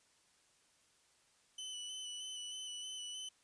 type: tone with vibrato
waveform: sawtooth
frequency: 3000 Hz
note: F#7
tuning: 23 cents sharp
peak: -40 dBFS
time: 1.58-3.29 s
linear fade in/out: 5 ms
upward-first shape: square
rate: 3.2 Hz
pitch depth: 20 cents each way
effects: white hiss -71 dBFS RMS until 3.43 s + resampled to 22050 Hz